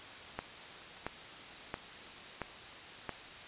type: click train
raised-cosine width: 0.5 ms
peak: -21 dBFS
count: 5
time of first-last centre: 0.39-3.093 s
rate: 1.48 Hz
effects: white hiss -48 dBFS RMS until 3.47 s + resampled to 8000 Hz